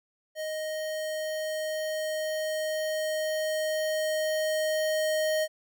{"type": "tone with level ramp", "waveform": "square", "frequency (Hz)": 623, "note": "D#5", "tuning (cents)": 2, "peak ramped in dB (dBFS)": [-32, -25], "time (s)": [0.35, 5.48], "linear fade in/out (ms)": 50, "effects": []}